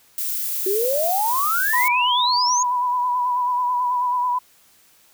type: noise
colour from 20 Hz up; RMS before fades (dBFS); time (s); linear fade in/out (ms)
violet; -25; 0.18-1.88; 0
type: exponential sweep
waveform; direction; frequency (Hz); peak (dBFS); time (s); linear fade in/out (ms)
sine; up; 370 to 6790; -19; 0.66-2.63; 5
type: tone with vibrato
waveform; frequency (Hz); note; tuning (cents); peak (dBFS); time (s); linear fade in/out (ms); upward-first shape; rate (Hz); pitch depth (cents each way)
sine; 987.8; B5; 0; -18; 1.73-4.39; 10; sine; 9.2; 34
effects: white hiss -55 dBFS RMS until 5.13 s